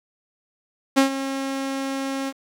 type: tone with ADSR envelope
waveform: sawtooth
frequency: 270.7 Hz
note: C#4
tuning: 41 cents flat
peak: -8 dBFS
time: 0.96-2.33 s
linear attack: 20 ms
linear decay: 110 ms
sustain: -13 dB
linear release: 49 ms
effects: low-pass 10000 Hz 12 dB/octave + 8-bit